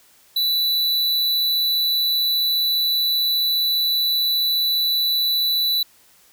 square tone, 3967 Hz, B7, 7 cents sharp, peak -18 dBFS, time 0.36-5.83 s, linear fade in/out 5 ms, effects white hiss -54 dBFS RMS until 6.32 s

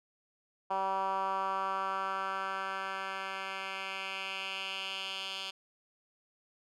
10% pulse tone with band-pass filter sweep, 192.4 Hz, G3, 32 cents flat, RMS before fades -36 dBFS, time 0.7-5.51 s, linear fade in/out 10 ms, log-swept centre 900 to 3500 Hz, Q 2.7, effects none

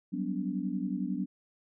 sine chord, G major seventh, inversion third, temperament equal with one note detuned, 185 / 196 / 246.9 / 287.5 Hz, F#3 / G3 / B3 / D4, 0 / 0 / 0 / -37 cents, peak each -35 / -36 / -36 / -36 dBFS, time 0.12-1.26 s, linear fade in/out 20 ms, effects none

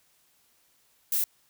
violet noise, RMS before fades -26 dBFS, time 1.12-1.24 s, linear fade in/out 2 ms, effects white hiss -66 dBFS RMS until 1.49 s

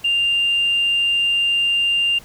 sine tone, 2794 Hz, F7, in tune, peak -14 dBFS, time 0.04-2.19 s, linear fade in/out 10 ms, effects tanh soft clip ceiling -11 dBFS + pink hiss -45 dBFS RMS until 2.24 s

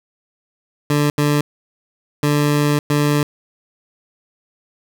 20% pulse tone bursts at uneven times, 146.83 Hz, D3, in tune, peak -9 dBFS, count 4, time 0.9-1.1 / 1.18-1.41 / 2.23-2.79 / 2.9-3.23 s, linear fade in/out 2 ms, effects none

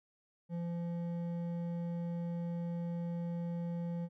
sine tone with hard clipping, 171.1 Hz, F3, 35 cents flat, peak -37 dBFS, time 0.49-4.09 s, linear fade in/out 50 ms, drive 8 dB, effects none

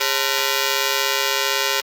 5% pulse ring-modulated tone, 478.6 Hz, A#4, 46 cents sharp, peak -3 dBFS, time 0-1.81 s, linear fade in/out 10 ms, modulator 68 Hz, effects Opus 24 kbps

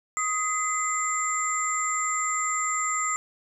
sine tone cluster, 1253 / 2041 / 7330 Hz, D#6 / C7 / A#8, +12 / -44 / -30 cents, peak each -27 / -32 / -28 dBFS, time 0.17-3.16 s, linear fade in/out 0 ms, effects none

